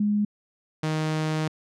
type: tone pair in turn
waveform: sine / sawtooth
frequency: 207.7 / 156.09 Hz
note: G#3 / D#3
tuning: 0 / +6 cents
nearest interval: perfect fourth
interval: 494 cents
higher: first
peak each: -20 dBFS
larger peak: neither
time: 0-0.25 / 0.83-1.48 s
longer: second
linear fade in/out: 5 ms
effects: low-pass 7000 Hz 12 dB/octave